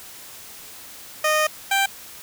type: tone pair in turn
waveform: 15% pulse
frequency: 616 / 785.6 Hz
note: D#5 / G5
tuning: -17 / +4 cents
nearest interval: major third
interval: 421 cents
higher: second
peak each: -11 dBFS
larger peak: neither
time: 1.24-1.47 / 1.71-1.86 s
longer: first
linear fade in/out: 5 ms
effects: white hiss -41 dBFS RMS until 2.22 s